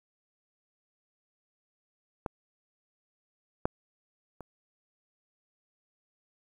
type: clicks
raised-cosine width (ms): 1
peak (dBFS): -18 / -12 / -28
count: 3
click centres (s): 2.262 / 3.655 / 4.407
effects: 9-bit